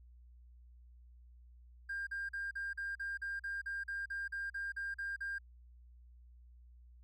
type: tone bursts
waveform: triangle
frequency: 1600 Hz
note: G6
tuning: 35 cents sharp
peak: -34 dBFS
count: 16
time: 1.89-5.385 s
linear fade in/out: 10 ms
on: 180 ms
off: 41 ms
effects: tanh soft clip ceiling -34 dBFS + added 60 Hz sine -56 dBFS peak until 7.03 s